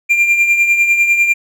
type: tone with tremolo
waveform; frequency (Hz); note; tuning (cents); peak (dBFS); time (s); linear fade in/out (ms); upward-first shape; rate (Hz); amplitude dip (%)
triangle; 2386; D7; +27; -5; 0.09-1.34; 20; triangle; 10; 60
effects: none